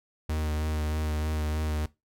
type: tone with vibrato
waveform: 45% pulse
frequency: 76.9 Hz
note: D#2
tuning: 20 cents flat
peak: -27 dBFS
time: 0.29-1.86 s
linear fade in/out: 5 ms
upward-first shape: sine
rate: 3.2 Hz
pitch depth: 22 cents each way
effects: noise-tail reverb RT60 0.2 s tail -18 dB re dry